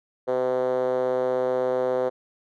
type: tone with band-pass filter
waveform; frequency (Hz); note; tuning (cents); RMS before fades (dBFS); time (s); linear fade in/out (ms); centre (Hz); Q
5% pulse; 127.4; C3; -46; -24; 0.27-2.1; 20; 480; 4.4
effects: none